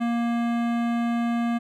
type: tone with hard clipping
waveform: sine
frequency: 235 Hz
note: A#3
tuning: 14 cents sharp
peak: -24 dBFS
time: 0-1.59 s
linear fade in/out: 20 ms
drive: 17 dB
effects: none